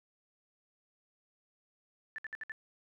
sine tone bursts, 1760 Hz, A6, in tune, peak -38 dBFS, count 5, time 2.16-2.519 s, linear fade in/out 0 ms, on 23 ms, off 61 ms, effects none

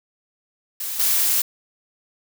blue noise with level steps, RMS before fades -28 / -19 dBFS, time 0.8-1.42 s, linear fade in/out 5 ms, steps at 0.99 s, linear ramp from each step 10 ms, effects none

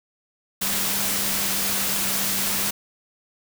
sine tone in noise, 196 Hz, G3, in tune, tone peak -35 dBFS, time 0.61-2.71 s, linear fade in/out 10 ms, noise white, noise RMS -24 dBFS, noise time 0.61-2.71 s, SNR -14 dB, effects none

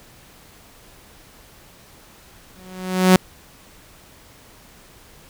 sawtooth tone with exponential growth, 185 Hz, F#3, in tune, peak -3 dBFS, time 2.56-3.16 s, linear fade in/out 0 ms, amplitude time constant 130 ms, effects pink hiss -48 dBFS RMS until 5.29 s

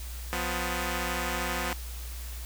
5% pulse tone pair together, 177.55 / 251.1 Hz, F3 / B3, +29 / +29 cents, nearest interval tritone, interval 600 cents, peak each -21 dBFS, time 0.33-1.73 s, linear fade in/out 0 ms, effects added 60 Hz sine -36 dBFS peak until 2.45 s + white hiss -45 dBFS RMS until 2.45 s

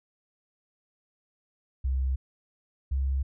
sine tone pair in turn, 65.6 / 67.29 Hz, C2 / C2, +5 / +49 cents, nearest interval unison, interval 44 cents, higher second, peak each -24 dBFS, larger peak neither, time 1.84-2.16 / 2.91-3.23 s, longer neither, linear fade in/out 10 ms, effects none

